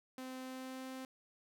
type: tone with pitch glide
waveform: sawtooth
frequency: 258.5 to 261.1 Hz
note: C4 to C4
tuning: -21 to -3 cents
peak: -40 dBFS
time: 0.18-1.05 s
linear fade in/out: 2 ms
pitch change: +18 cents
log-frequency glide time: 0.4-0.88 s
effects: none